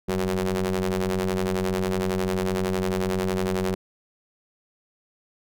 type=ring-modulated tone; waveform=sawtooth; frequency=92.5 Hz; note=F#2; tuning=in tune; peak=-16 dBFS; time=0.08-3.75 s; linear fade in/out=10 ms; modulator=283 Hz; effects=none